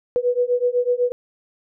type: beating tone pair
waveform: sine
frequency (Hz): 486.7 / 494.7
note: B4 / B4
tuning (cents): -25 / +3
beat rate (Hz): 8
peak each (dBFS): -20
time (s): 0.16-1.12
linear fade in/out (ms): 0
effects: none